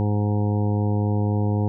harmonic tone, 103.83 Hz, G#2, in tune, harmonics 1 / 2 / 3 / 4 / 5 / 7 / 8 / 9, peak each -20 / -26 / -30 / -32 / -34 / -37 / -38 / -39 dBFS, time 0-1.68 s, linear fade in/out 0 ms, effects none

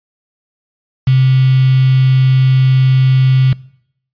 sine tone with quantisation, 130.81 Hz, C3, in tune, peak -6 dBFS, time 1.07-3.53 s, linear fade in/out 5 ms, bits 4, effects noise-tail reverb RT60 0.7 s tail -22 dB re dry + resampled to 11025 Hz

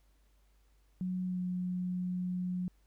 sine tone with pitch glide, 183.4 to 180.98 Hz, F#3 to F#3, -15 to -38 cents, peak -32 dBFS, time 1.01-2.68 s, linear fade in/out 0 ms, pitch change -23 cents, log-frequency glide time 1.25-1.4 s, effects added 50 Hz sine -64 dBFS peak until 2.86 s + pink hiss -75 dBFS RMS until 2.86 s

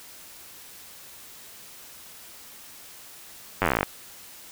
slowing click train, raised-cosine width 0.5 ms, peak -6 dBFS, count 15, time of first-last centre 3.62-3.83 s, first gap 10 ms, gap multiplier 1.06, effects white hiss -46 dBFS RMS until 4.51 s

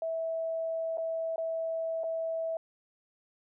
sine tone with dropouts, 653 Hz, E5, 17 cents flat, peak -30 dBFS, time 0.02-2.57 s, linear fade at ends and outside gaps 2 ms, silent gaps 0.973-0.981 / 1.36-1.38 / 2.035-2.04 s, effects none

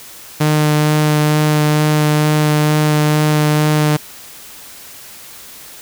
sawtooth tone with vibrato, 151.5 Hz, D#3, 46 cents flat, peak -7 dBFS, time 0.4-3.97 s, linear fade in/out 10 ms, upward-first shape sine, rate 2.2 Hz, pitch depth 10 cents each way, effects white hiss -36 dBFS RMS until 5.81 s

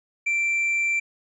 triangle tone, 2349 Hz, D7, in tune, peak -19 dBFS, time 0.26-1 s, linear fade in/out 10 ms, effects resampled to 24000 Hz

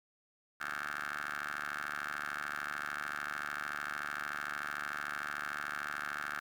15% pulse ring-modulated tone, 73.42 Hz, D2, in tune, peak -28 dBFS, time 0.6-6.4 s, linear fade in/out 10 ms, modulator 1480 Hz, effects 11-bit

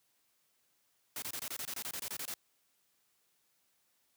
white noise bursts, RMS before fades -40 dBFS, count 14, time 1.16-2.34 s, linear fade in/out 2 ms, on 62 ms, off 24 ms, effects white hiss -75 dBFS RMS until 4.16 s + high-pass 80 Hz 12 dB/octave

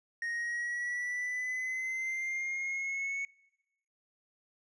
triangle linear sweep, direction up, 1860 to 2217 Hz, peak -31 dBFS, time 0.22-3.25 s, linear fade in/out 2 ms, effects noise-tail reverb RT60 1.0 s tail -25 dB re dry + resampled to 22050 Hz

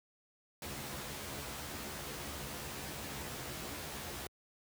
pink noise with comb filter, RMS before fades -43 dBFS, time 0.62-4.27 s, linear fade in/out 2 ms, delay 14 ms, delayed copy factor +0.75, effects high-pass 60 Hz 12 dB/octave

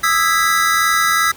square chord, E major seventh, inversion third, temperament just, 1236.1 / 1318.5 / 1648.1 / 1977.8 Hz, D#6 / E6 / G#6 / B6, -12 / 0 / -14 / +2 cents, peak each -22 / -17 / -21 / -19 dBFS, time 0.03-1.32 s, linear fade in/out 10 ms, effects pink hiss -40 dBFS RMS until 1.36 s

